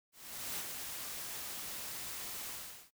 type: noise with ADSR envelope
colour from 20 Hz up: white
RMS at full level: -39 dBFS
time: 0.12-2.91 s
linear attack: 460 ms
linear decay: 47 ms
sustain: -4 dB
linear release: 410 ms
effects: noise-tail reverb RT60 0.1 s tail -22 dB re dry